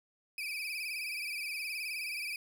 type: tone with vibrato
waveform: 35% pulse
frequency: 2432 Hz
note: D#7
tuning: 40 cents flat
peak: -34 dBFS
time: 0.38-2.36 s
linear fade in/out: 2 ms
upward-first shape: sine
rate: 19 Hz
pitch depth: 95 cents each way
effects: none